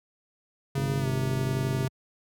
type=tone with pitch glide; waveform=square; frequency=137 to 130.89 Hz; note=C#3 to C3; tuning=-20 to +1 cents; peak=-27 dBFS; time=0.75-1.88 s; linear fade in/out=5 ms; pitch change=-79 cents; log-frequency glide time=0.99-1.07 s
type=click train; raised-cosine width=3 ms; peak=-18 dBFS; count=55; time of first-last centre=0.78-1.847 s; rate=50.6 Hz
effects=high-pass 80 Hz 12 dB/octave